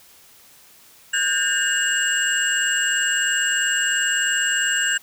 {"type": "tone cluster", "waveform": "sine", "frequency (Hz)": [1467, 1610, 1794, 2844, 7640], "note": ["F#6", "G6", "A6", "F7", "A#8"], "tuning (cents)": [-15, 46, 33, 31, 42], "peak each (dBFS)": [-27, -21, -27, -23, -23], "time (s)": [1.13, 4.98], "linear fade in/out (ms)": 10, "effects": ["tanh soft clip ceiling -12 dBFS", "white hiss -50 dBFS RMS until 5.02 s"]}